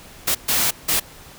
white noise bursts at uneven times, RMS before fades -19 dBFS, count 3, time 0.27-0.35 / 0.48-0.71 / 0.88-1 s, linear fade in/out 10 ms, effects pink hiss -43 dBFS RMS until 1.38 s

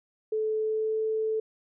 sine tone with pitch glide, 434.6 to 438.4 Hz, A4 to A4, -21 to -6 cents, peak -25 dBFS, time 0.32-1.4 s, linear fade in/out 5 ms, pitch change +15 cents, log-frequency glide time 0.59-1 s, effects none

